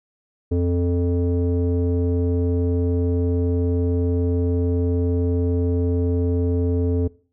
square tone with low-pass filter, 87.31 Hz, F2, in tune, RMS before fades -20 dBFS, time 0.51-7.08 s, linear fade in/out 10 ms, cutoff 380 Hz, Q 8.1, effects noise-tail reverb RT60 0.4 s tail -20 dB re dry

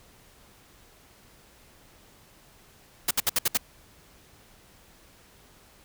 white noise bursts, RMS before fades -23 dBFS, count 6, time 3.08-3.574 s, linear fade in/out 5 ms, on 29 ms, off 64 ms, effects pink hiss -56 dBFS RMS until 5.84 s

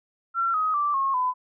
sine tone with pitch steps, 1359 / 1260.7 / 1169.5 / 1084.9 / 1006.4 Hz, F6 / D#6 / D6 / C#6 / B5, -48 / +22 / -8 / -38 / +32 cents, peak -21 dBFS, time 0.34-1.34 s, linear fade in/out 50 ms, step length 200 ms, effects none

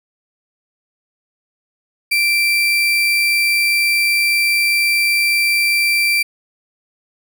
35% pulse tone, 2349 Hz, D7, in tune, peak -11 dBFS, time 2.11-6.23 s, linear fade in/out 10 ms, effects none

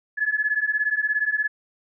sine beating tone pair, 1700 / 1717 Hz, G#6 / A6, +40 / -43 cents, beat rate 17 Hz, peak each -24 / -23 dBFS, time 0.17-1.48 s, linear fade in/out 20 ms, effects none

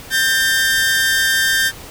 sawtooth tone pair together, 1580 / 1803.3 Hz, G6 / A6, +13 / +42 cents, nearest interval major second, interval 229 cents, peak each -12 / -14 dBFS, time 0.1-1.72 s, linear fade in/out 50 ms, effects pink hiss -36 dBFS RMS until 1.9 s

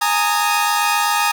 sawtooth chord, Ab suspended second, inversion none, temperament equal with one note detuned, 830.6 / 918.4 / 1244.5 Hz, Ab5 / Bb5 / Eb6, 0 / -26 / 0 cents, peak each -16 dBFS, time 0.01-1.32 s, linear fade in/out 10 ms, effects 8-bit

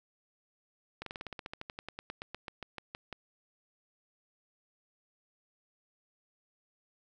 slowing click train, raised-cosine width 0.3 ms, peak -24 dBFS, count 23, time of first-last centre 1.02-3.127 s, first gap 43 ms, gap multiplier 1.07, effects none

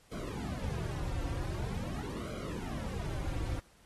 brown noise with flanger, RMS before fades -37 dBFS, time 0.11-3.6 s, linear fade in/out 10 ms, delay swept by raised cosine 1.1 to 4.8 ms, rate 0.45 Hz, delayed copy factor -0.95, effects pink hiss -64 dBFS RMS until 3.85 s + AAC 32 kbps

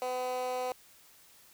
15% pulse tone with high-pass filter, 252.5 Hz, B3, 39 cents sharp, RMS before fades -34 dBFS, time 0.02-0.72 s, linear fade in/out 0 ms, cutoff 590 Hz, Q 4.9, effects white hiss -59 dBFS RMS until 1.53 s

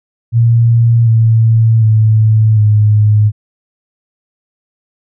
sine tone with pitch steps, 116.54 / 112.9 / 109.37 / 105.95 Hz, A#2 / A2 / A2 / G#2, 0 / +45 / -10 / +35 cents, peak -5 dBFS, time 0.32-3.32 s, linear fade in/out 50 ms, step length 750 ms, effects none

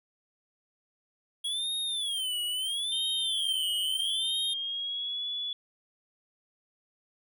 square tone with vibrato, 3300 Hz, G#7, 12 cents flat, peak -30 dBFS, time 1.44-4.54 s, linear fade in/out 10 ms, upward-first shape sine, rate 0.76 Hz, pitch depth 210 cents each way
sine tone with pitch glide, 3136 to 3420 Hz, G7 to A7, 0 to -50 cents, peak -31 dBFS, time 2.92-5.53 s, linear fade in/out 2 ms, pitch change +150 cents, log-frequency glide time 4.27-5.26 s
effects none

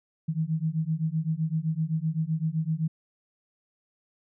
sine beating tone pair, 155.56 / 163.36 Hz, D#3 / E3, 0 / -15 cents, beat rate 7.8 Hz, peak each -28 dBFS, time 0.28-2.88 s, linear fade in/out 10 ms, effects none

